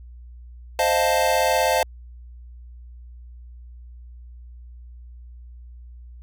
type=chord; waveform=square; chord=F dominant seventh; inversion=second; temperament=equal; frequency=523.3 / 622.3 / 698.5 / 880 Hz; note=C5 / Eb5 / F5 / A5; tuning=0 / 0 / 0 / 0 cents; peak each=-24 dBFS; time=0.79-1.83 s; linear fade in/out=2 ms; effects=added 60 Hz sine -39 dBFS peak until 6.22 s